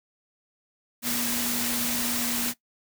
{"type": "tone in noise", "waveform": "sine", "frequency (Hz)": 240, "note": "B3", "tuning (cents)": -49, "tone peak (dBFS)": -32, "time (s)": [1.02, 2.54], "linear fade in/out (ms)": 50, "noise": "white", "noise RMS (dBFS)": -28, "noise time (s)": [1.02, 2.54], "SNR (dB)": -7, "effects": ["noise-tail reverb RT60 0.1 s tail -17 dB re dry"]}